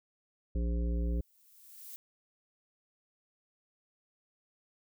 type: harmonic tone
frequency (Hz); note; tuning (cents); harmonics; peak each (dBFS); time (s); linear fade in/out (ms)
58.27; A#1; 0; 1 / 3 / 5 / 7 / 9; -29 / -39 / -43 / -46 / -48; 0.55-1.21; 5
type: noise with exponential growth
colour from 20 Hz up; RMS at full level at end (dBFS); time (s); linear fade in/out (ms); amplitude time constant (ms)
violet; -45; 0.85-1.96; 0; 240
effects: none